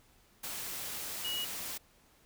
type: tone in noise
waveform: sine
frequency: 2908 Hz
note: F#7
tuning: 31 cents flat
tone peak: -34 dBFS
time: 1.24-1.45 s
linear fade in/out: 10 ms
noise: white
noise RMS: -40 dBFS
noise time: 0.43-1.78 s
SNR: +3 dB
effects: pink hiss -65 dBFS RMS until 2.25 s